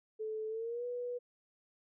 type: tone with pitch glide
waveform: sine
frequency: 435.4 to 488.7 Hz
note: A4 to B4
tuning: -18 to -18 cents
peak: -36 dBFS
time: 0.19-1.19 s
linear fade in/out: 20 ms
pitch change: +200 cents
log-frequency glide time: 0.48-0.85 s
effects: none